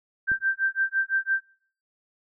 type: tone with tremolo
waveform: sine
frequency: 1568 Hz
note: G6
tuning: in tune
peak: -19 dBFS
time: 0.27-1.42 s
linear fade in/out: 20 ms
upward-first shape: sine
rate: 5.9 Hz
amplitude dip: 100%
type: click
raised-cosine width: 3 ms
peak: -26 dBFS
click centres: 0.317 s
effects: noise-tail reverb RT60 0.5 s tail -22 dB re dry